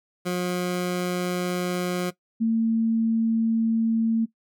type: tone pair in turn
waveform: 20% pulse / sine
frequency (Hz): 179.2 / 225.8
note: F3 / A3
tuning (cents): +45 / +45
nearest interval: major third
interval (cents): 400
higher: second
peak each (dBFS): -19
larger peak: neither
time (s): 0.25-2.11 / 2.4-4.26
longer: neither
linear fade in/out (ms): 20
effects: noise-tail reverb RT60 0.1 s tail -18 dB re dry